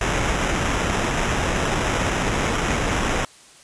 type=noise with sample-and-hold; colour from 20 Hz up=pink; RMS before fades=-22 dBFS; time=0.01-3.25 s; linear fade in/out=2 ms; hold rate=4410 Hz; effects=white hiss -48 dBFS RMS until 3.63 s + resampled to 22050 Hz